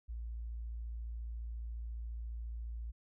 sine tone, 57.2 Hz, A#1, 32 cents flat, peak -39 dBFS, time 0.08-2.92 s, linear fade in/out 20 ms, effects none

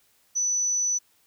sine tone, 5970 Hz, F#8, 15 cents sharp, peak -22 dBFS, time 0.35-0.99 s, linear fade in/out 20 ms, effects white hiss -64 dBFS RMS until 1.26 s

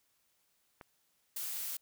click, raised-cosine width 0.5 ms, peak -33 dBFS, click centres 0.812 s
blue noise, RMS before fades -39 dBFS, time 1.36-1.77 s, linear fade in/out 5 ms
effects white hiss -75 dBFS RMS until 1.81 s

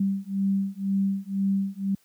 sine beating tone pair, 194.7 / 196.7 Hz, G3 / G3, -12 / +6 cents, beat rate 2 Hz, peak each -26 dBFS, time 0-1.95 s, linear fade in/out 5 ms, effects white hiss -64 dBFS RMS until 2.04 s + high-pass 60 Hz 12 dB/octave

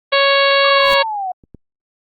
harmonic tone, 554.4 Hz, C#5, in tune, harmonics 1 / 2 / 3 / 4 / 5 / 6 / 7 / 8, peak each -14 / -17 / -19 / -20 / -21 / -22 / -22 / -23 dBFS, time 0.12-1.03 s, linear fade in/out 10 ms
sine linear sweep, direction down, 1181 to 716 Hz, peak -19 dBFS, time 0.64-1.32 s, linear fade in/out 5 ms
pink noise with exponential growth, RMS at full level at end -26 dBFS, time 0.71-0.94 s, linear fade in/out 1 ms, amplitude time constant 50 ms
clicks, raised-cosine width 3 ms, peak -31 / -32 / -23 dBFS, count 3, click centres 0.932 / 1.438 / 1.547 s
effects Opus 24 kbps

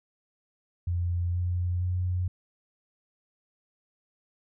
sine tone with pitch steps, 87.31 / 88.84 / 90.39 Hz, F2 / F2 / F#2, 0 / +30 / -40 cents, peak -25 dBFS, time 0.87-2.28 s, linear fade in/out 5 ms, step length 470 ms, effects none

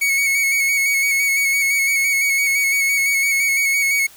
45% pulse tone with vibrato, 2217 Hz, C#7, in tune, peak -15 dBFS, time 0.01-4.07 s, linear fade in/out 10 ms, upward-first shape square, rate 5.9 Hz, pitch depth 24 cents each way, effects white hiss -45 dBFS RMS until 4.16 s

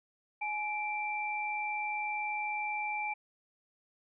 sine tone pair together, 842.6 / 2349 Hz, G#5 / D7, +25 / 0 cents, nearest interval octave + tritone, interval 1775 cents, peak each -35 / -35 dBFS, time 0.41-3.14 s, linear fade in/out 10 ms, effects none

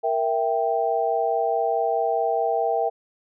sine chord, E diminished, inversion second, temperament equal, 466.2 / 659.3 / 784 Hz, Bb4 / E5 / G5, 0 / 0 / 0 cents, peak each -25 / -24 / -24 dBFS, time 0.03-2.9 s, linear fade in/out 20 ms, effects none

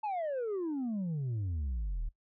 sine exponential sweep, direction down, 883 to 35.55 Hz, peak -29 dBFS, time 0.03-2.09 s, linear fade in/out 10 ms, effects noise-tail reverb RT60 0.1 s tail -19 dB re dry + tanh soft clip ceiling -31 dBFS

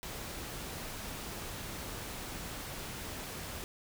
pink noise, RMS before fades -42 dBFS, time 0.03-3.64 s, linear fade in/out 0 ms, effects none

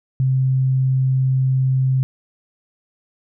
sine tone, 131.3 Hz, C3, 6 cents sharp, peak -14 dBFS, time 0.2-2.03 s, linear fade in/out 0 ms, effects none

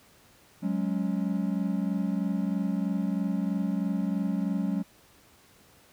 triangle chord, F# suspended second, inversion none, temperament just, 185 / 208.1 / 277.5 Hz, F#3 / G#3 / C#4, 0 / +4 / +2 cents, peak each -27 / -28 / -31 dBFS, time 0.62-4.83 s, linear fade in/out 20 ms, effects pink hiss -58 dBFS RMS until 5.92 s + high-pass 60 Hz 12 dB/octave

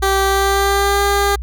15% pulse tone with pitch glide, 389.3 to 402.1 Hz, G4 to G4, -12 to +44 cents, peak -7 dBFS, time 0.02-1.36 s, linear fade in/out 10 ms, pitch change +56 cents, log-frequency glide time 0.25-1.02 s, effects added 60 Hz sine -22 dBFS peak until 1.42 s

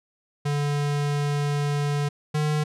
square tone pair in turn, 145 / 151.17 Hz, D3 / D#3, -22 / -50 cents, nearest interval minor second, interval 72 cents, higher second, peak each -23 / -22 dBFS, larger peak second, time 0.45-2.09 / 2.34-2.64 s, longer first, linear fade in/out 10 ms, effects low-pass 9000 Hz 12 dB/octave

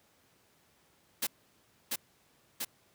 white noise with echo, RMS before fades -31 dBFS, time 1.22-1.27 s, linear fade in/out 10 ms, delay 690 ms, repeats 2, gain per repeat -2 dB, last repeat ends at 2.65 s, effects pink hiss -67 dBFS RMS until 2.94 s + high-pass 100 Hz 12 dB/octave

